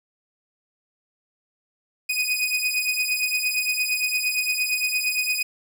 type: beating tone pair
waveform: sawtooth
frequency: 2489 / 2497.7 Hz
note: D#7 / D#7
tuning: 0 / +6 cents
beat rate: 8.7 Hz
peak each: -21 / -22 dBFS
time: 2.09-5.43 s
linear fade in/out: 10 ms
effects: none